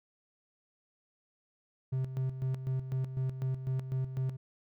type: tone with tremolo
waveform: triangle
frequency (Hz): 130.81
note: C3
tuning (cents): 0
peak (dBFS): -27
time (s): 1.92-4.37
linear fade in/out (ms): 10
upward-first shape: square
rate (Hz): 4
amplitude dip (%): 65
effects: none